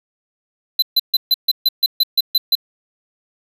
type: tone bursts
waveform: square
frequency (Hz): 4031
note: B7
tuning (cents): +35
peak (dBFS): -11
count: 11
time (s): 0.79-2.553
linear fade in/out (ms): 5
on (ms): 33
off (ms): 140
effects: 8-bit